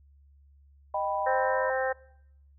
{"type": "chord", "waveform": "sine", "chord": "Eb augmented", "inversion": "none", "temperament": "equal with one note detuned", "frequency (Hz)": [618.3, 784, 987.8], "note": ["Eb5", "G5", "B5"], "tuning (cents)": [-11, 0, 0], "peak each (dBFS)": -31, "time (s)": [0.94, 1.7], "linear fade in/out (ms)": 5}
{"type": "harmonic tone", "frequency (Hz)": 261.6, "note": "C4", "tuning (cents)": 0, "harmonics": [2, 3, 4, 5, 6, 7], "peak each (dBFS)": [-28, -32, -40, -40, -35, -35], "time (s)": [1.26, 1.93], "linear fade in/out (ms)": 10}
{"effects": ["noise-tail reverb RT60 0.8 s tail -24 dB re dry", "added 70 Hz sine -55 dBFS peak until 2.58 s"]}